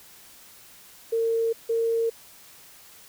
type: tone pair in turn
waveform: sine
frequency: 456 / 457.7 Hz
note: A#4 / A#4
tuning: -38 / -32 cents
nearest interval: unison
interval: 6 cents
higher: second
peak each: -21 dBFS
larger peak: neither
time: 1.12-1.53 / 1.69-2.1 s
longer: neither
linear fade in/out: 10 ms
effects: white hiss -50 dBFS RMS until 3.08 s